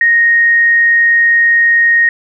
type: tone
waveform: sine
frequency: 1864.7 Hz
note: A#6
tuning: in tune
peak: -6 dBFS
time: 0.01-2.09 s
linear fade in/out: 2 ms
effects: none